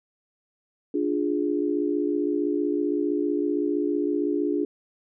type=chord; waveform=sine; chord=D diminished; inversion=none; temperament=equal; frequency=293.7 / 349.2 / 415.3 Hz; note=D4 / F4 / Ab4; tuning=0 / 0 / 0 cents; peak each=-25 / -27 / -28 dBFS; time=0.94-4.65 s; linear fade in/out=5 ms; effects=none